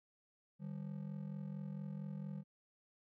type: ring-modulated tone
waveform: triangle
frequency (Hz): 172.4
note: F3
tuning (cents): -22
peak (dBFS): -37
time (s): 0.59-2.44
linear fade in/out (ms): 50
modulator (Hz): 22.2
effects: none